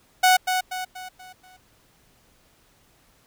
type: tone with echo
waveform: sawtooth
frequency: 740 Hz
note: F#5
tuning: in tune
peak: -10 dBFS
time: 0.23-0.37 s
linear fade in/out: 10 ms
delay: 240 ms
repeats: 5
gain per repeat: -7 dB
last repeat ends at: 1.57 s
effects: pink hiss -60 dBFS RMS until 3.26 s